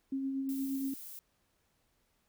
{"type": "tone with tremolo", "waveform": "sine", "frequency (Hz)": 270, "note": "C#4", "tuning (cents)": -45, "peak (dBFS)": -31, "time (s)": [0.12, 0.94], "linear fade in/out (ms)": 5, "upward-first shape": "sine", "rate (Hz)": 8.5, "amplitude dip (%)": 30}
{"type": "noise", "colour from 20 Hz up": "violet", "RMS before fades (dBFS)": -47, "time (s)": [0.49, 1.19], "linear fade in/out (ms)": 0}
{"effects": ["pink hiss -75 dBFS RMS until 2.28 s"]}